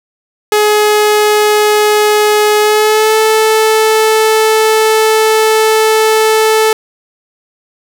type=tone with pitch glide; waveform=sawtooth; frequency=421.7 to 437.8 Hz; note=G#4 to A4; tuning=+26 to -9 cents; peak=-3 dBFS; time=0.52-6.73 s; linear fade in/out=2 ms; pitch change=+65 cents; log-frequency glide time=2.6-3.17 s; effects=7-bit